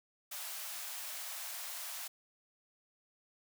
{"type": "high-pass noise", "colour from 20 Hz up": "white", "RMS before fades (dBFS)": -43, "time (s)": [0.31, 2.08], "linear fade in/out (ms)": 10, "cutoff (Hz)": 590, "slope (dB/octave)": 96, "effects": []}